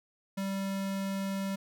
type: tone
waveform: square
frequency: 194.9 Hz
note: G3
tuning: 10 cents flat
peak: -32 dBFS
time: 0.37-1.56 s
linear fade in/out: 10 ms
effects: none